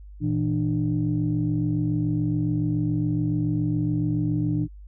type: tone cluster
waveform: sine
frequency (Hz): 115.6 / 162.7 / 299.4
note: A#2 / E3 / D4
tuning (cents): -14 / -22 / +33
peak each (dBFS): -25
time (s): 0.2-4.68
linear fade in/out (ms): 50
effects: tanh soft clip ceiling -13 dBFS + added 50 Hz sine -40 dBFS peak until 4.87 s